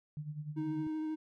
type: tone with tremolo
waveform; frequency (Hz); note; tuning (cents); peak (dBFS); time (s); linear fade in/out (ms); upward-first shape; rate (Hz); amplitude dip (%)
sine; 150; D3; +37; -36; 0.17-0.87; 0; sine; 10; 70
type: tone with vibrato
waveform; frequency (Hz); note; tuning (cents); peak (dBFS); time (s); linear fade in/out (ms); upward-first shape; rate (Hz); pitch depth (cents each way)
triangle; 311.8; D#4; +4; -32; 0.56-1.16; 20; sine; 13; 14
effects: none